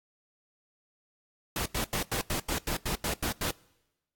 pink noise bursts, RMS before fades -31 dBFS, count 11, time 1.56-3.508 s, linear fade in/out 2 ms, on 98 ms, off 87 ms, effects noise-tail reverb RT60 1.0 s tail -24 dB re dry + AAC 64 kbps

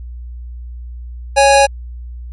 square tone pair together, 554.4 / 825.4 Hz, C#5 / G#5, 0 / -11 cents, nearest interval perfect fifth, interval 689 cents, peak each -10 dBFS, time 1.36-1.67 s, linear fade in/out 20 ms, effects added 60 Hz sine -26 dBFS peak until 2.32 s + MP3 48 kbps

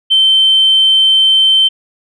sine tone, 3100 Hz, G7, 20 cents flat, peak -5 dBFS, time 0.1-1.69 s, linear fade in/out 20 ms, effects tanh soft clip ceiling -1 dBFS

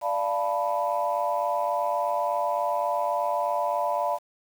sine chord, B half-diminished seventh, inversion first, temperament equal with one note detuned, 587.3 / 690.8 / 880 / 987.8 Hz, D5 / F5 / A5 / B5, 0 / -19 / 0 / 0 cents, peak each -28 / -28 / -30 / -28 dBFS, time 0.01-4.19 s, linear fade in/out 50 ms, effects tanh soft clip ceiling -14 dBFS + 8-bit

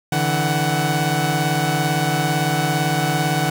sawtooth tone cluster, 144.6 / 162.4 / 746 Hz, D3 / E3 / F#5, -27 / -26 / +14 cents, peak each -18 dBFS, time 0.12-3.5 s, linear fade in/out 5 ms, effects none

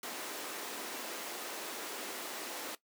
pink high-pass noise, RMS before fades -42 dBFS, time 0.03-2.75 s, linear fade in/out 2 ms, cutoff 290 Hz, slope 24 dB/octave, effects noise-tail reverb RT60 0.1 s tail -17 dB re dry

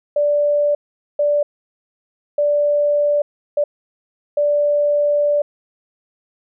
sine tone bursts at uneven times, 585 Hz, D5, 7 cents flat, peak -13 dBFS, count 5, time 0.16-0.75 / 1.19-1.43 / 2.38-3.22 / 3.57-3.64 / 4.37-5.42 s, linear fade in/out 5 ms, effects none

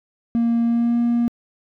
triangle tone with pitch glide, 233.1 to 236.9 Hz, A#3 to A#3, 0 to +28 cents, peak -13 dBFS, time 0.35-1.28 s, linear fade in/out 0 ms, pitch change +28 cents, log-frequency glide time 0.64-0.98 s, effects tanh soft clip ceiling -10 dBFS

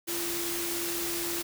sine tone in noise, 342.3 Hz, F4, 35 cents flat, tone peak -35 dBFS, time 0.07-1.43 s, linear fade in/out 20 ms, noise white, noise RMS -33 dBFS, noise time 0.07-1.43 s, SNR -5 dB, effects none

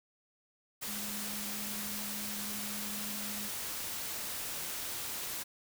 sine tone in noise, 207.7 Hz, G#3, in tune, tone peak -44 dBFS, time 0.87-3.49 s, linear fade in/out 20 ms, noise white, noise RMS -39 dBFS, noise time 0.81-5.44 s, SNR -8 dB, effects none

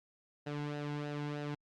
sawtooth tone with flanger, 146.83 Hz, D3, in tune, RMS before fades -39 dBFS, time 0.46-1.55 s, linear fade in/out 10 ms, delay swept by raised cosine 0.88 to 1.69 ms, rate 3.2 Hz, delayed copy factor -0.6, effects low-pass 4000 Hz 12 dB/octave + Opus 48 kbps

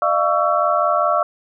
sine tone cluster, 607 / 692 / 1127 / 1332 Hz, D#5 / F5 / C#6 / E6, -43 / -16 / +28 / +18 cents, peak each -20 dBFS, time 0.02-1.23 s, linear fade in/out 2 ms, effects none

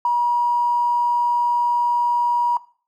triangle tone with tanh clipping, 960 Hz, B5, 49 cents flat, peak -15 dBFS, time 0.05-2.57 s, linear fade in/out 2 ms, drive 2 dB, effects noise-tail reverb RT60 0.4 s tail -17 dB re dry

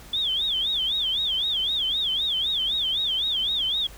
sine tone with vibrato, 3401 Hz, G#7, 40 cents sharp, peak -22 dBFS, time 0.13-3.87 s, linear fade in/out 5 ms, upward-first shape sine, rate 3.9 Hz, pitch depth 190 cents each way, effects added 50 Hz sine -47 dBFS peak until 3.97 s + pink hiss -47 dBFS RMS until 3.97 s

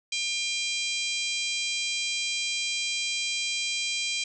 harmonic tone, 800 Hz, G5, 35 cents sharp, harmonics 3 / 4 / 5 / 6 / 7 / 8 / 9 / 10, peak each -31 / -33 / -35 / -37 / -38 / -39 / -40 / -41 dBFS, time 0.12-4.24 s, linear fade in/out 5 ms, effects none

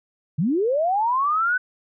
sine linear sweep, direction up, 133.1 to 1521 Hz, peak -18 dBFS, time 0.38-1.58 s, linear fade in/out 10 ms, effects none

